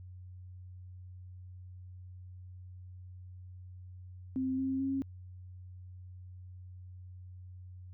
sine tone with pitch steps, 261.6 / 266 / 270.5 Hz, C4 / C4 / C#4, 0 / +29 / -42 cents, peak -30 dBFS, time 4.36-5.02 s, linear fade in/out 0 ms, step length 220 ms, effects added 91 Hz sine -46 dBFS peak until 7.93 s

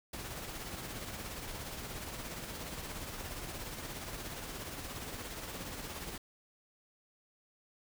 pink noise with tremolo, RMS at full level -41 dBFS, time 0.13-6.18 s, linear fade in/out 5 ms, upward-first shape triangle, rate 17 Hz, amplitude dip 45%, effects none

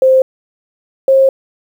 sine tone pair in turn, 523.3 / 535.5 Hz, C5 / C5, 0 / +40 cents, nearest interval unison, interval 40 cents, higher second, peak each -5 dBFS, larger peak neither, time 0.02-0.22 / 1.08-1.29 s, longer second, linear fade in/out 2 ms, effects 7-bit

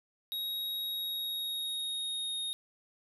square tone with pitch glide, 3789 to 3720 Hz, A#7 to A#7, +27 to -4 cents, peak -34 dBFS, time 0.32-2.53 s, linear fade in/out 0 ms, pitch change -31 cents, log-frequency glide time 0.82-2.41 s, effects none

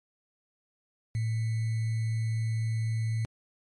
sine tone with sample-and-hold, 112 Hz, A2, 31 cents sharp, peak -26 dBFS, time 1.15-3.25 s, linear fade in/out 0 ms, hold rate 2100 Hz, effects MP3 48 kbps

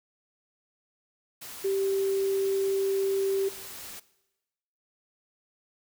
sine tone in noise, 389.7 Hz, G4, 10 cents flat, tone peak -24 dBFS, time 1.64-3.49 s, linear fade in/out 10 ms, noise white, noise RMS -42 dBFS, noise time 1.41-4 s, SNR +15 dB, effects noise-tail reverb RT60 1.0 s tail -19 dB re dry

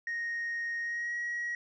sine tone with pitch glide, 1864.7 to 1905 Hz, A#6 to A#6, 0 to +37 cents, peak -30 dBFS, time 0.07-1.55 s, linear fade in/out 2 ms, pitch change +37 cents, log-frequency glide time 0.81-1.15 s, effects tanh soft clip ceiling -30 dBFS

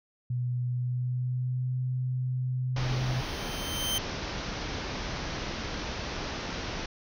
sine tone with pitch glide, 123.47 to 127.23 Hz, B2 to C3, 0 to -48 cents, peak -27 dBFS, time 0.3-3.21 s, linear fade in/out 5 ms, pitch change +52 cents, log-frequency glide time 0.69-1.78 s
pink low-pass noise, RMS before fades -35 dBFS, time 2.76-6.86 s, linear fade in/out 5 ms, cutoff 6100 Hz, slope 96 dB/octave
sawtooth tone with exponential growth, 3115 Hz, G7, 12 cents flat, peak -23 dBFS, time 2.78-3.98 s, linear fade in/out 1 ms, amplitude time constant 260 ms
effects none

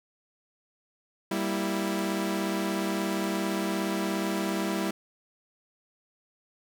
sawtooth chord, E diminished, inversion first, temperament equal, 196 / 233.1 / 329.6 Hz, G3 / Bb3 / E4, 0 / 0 / 0 cents, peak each -26 / -32 / -27 dBFS, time 1.31-4.91 s, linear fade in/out 5 ms, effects none

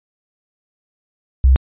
sine tone, 65.2 Hz, C2, 5 cents flat, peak -7 dBFS, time 1.44-1.56 s, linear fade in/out 0 ms, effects resampled to 8000 Hz

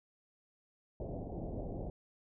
pink low-pass noise, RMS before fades -41 dBFS, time 1-1.9 s, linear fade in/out 2 ms, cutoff 720 Hz, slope 48 dB/octave, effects none

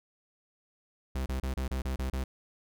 45% pulse tone bursts, 65.41 Hz, C2, in tune, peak -30 dBFS, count 8, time 1.15-2.24 s, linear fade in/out 5 ms, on 110 ms, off 30 ms, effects none

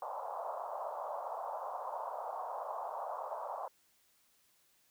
pink band-pass noise, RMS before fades -41 dBFS, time 0.02-3.68 s, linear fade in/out 2 ms, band 580 to 1100 Hz, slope 48 dB/octave, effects white hiss -71 dBFS RMS until 4.9 s

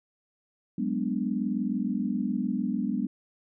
sine chord, G# half-diminished seventh, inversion third, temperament equal with one note detuned, 187.36 / 207.7 / 246.9 / 293.7 Hz, F#3 / G#3 / B3 / D4, +22 / 0 / 0 / 0 cents, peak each -33 / -30 / -30 / -34 dBFS, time 0.78-3.07 s, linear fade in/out 5 ms, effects none

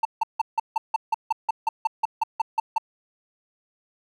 triangle tone bursts, 892 Hz, A5, 23 cents sharp, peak -16 dBFS, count 16, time 0.03-2.782 s, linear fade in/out 5 ms, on 22 ms, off 160 ms, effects none

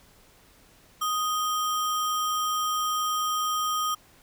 sine tone with sample-and-hold, 1244.5 Hz, D#6, in tune, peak -24 dBFS, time 1.01-3.95 s, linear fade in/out 10 ms, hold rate 4410 Hz, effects pink hiss -57 dBFS RMS until 4.22 s

